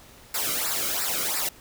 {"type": "noise with flanger", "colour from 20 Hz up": "white", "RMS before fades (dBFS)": -27, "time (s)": [0.34, 1.49], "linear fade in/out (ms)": 5, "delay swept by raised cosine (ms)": [0.31, 1.17], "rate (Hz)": 2.9, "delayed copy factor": -0.8, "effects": ["pink hiss -50 dBFS RMS until 1.6 s"]}